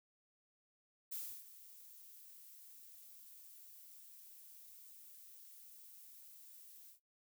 violet noise with ADSR envelope, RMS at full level -43 dBFS, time 1.11-7 s, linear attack 15 ms, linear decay 310 ms, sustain -15 dB, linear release 110 ms, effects noise-tail reverb RT60 0.2 s tail -25 dB re dry

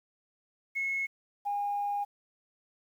sine tone pair in turn, 2181 / 814.1 Hz, C#7 / G#5, -29 / -35 cents, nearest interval octave + perfect fourth, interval 1706 cents, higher first, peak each -28 / -28 dBFS, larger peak neither, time 0.75-1.07 / 1.45-2.05 s, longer second, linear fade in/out 20 ms, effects tanh soft clip ceiling -24 dBFS + 10-bit

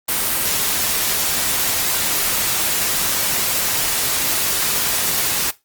white noise, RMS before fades -19 dBFS, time 0.08-5.51 s, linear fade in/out 10 ms, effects noise-tail reverb RT60 0.2 s tail -17 dB re dry + Opus 32 kbps

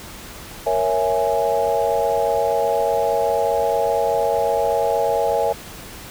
sine chord, A# half-diminished seventh, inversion none, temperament equal, 466.2 / 554.4 / 659.3 / 830.6 Hz, A#4 / C#5 / E5 / G#5, 0 / 0 / 0 / 0 cents, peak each -22 dBFS, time 0.66-5.53 s, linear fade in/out 10 ms, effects pink hiss -37 dBFS RMS until 6.1 s

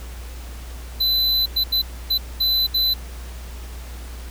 square tone bursts at uneven times, 4017 Hz, B7, 29 cents sharp, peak -17 dBFS, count 6, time 1-1.46 / 1.56-1.64 / 1.72-1.82 / 2.1-2.18 / 2.4-2.67 / 2.74-2.94 s, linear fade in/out 10 ms, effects added 60 Hz sine -32 dBFS peak until 4.3 s + pink hiss -42 dBFS RMS until 4.3 s

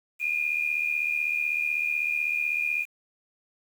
sine tone pair together, 2413 / 2489 Hz, D7 / D#7, +46 / 0 cents, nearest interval minor second, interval 54 cents, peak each -26 / -29 dBFS, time 0.19-2.86 s, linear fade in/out 50 ms, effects 8-bit

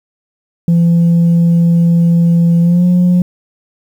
sine tone with pitch glide, 169.6 to 178.55 Hz, E3 to F3, +50 to +39 cents, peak -4 dBFS, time 0.68-3.22 s, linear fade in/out 2 ms, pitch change +89 cents, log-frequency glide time 2.61-2.85 s, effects tanh soft clip ceiling -5 dBFS + 7-bit

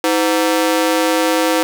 sawtooth ring-modulated tone, 415.3 Hz, G#4, in tune, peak -6 dBFS, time 0.04-1.63 s, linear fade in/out 0 ms, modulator 94.8 Hz, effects none

